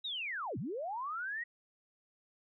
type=linear two-way sweep; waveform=sine; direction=down then up; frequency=3897 to 98 to 1930 Hz; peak=-36 dBFS; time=0.04-1.44 s; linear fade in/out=10 ms; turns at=0.58 s; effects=none